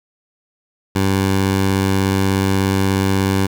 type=tone; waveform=15% pulse; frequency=96.6 Hz; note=G2; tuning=25 cents flat; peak=-8 dBFS; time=0.95-3.47 s; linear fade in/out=10 ms; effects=7-bit